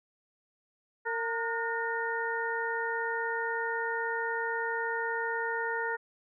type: harmonic tone with a mistuned harmonic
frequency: 458.1 Hz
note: A#4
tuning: 30 cents flat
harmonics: 1 / 2 / 3 / 4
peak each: -35 / -35 / -35 / -35 dBFS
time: 1.05-5.97 s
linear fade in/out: 20 ms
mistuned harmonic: 3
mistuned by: +79 cents
effects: none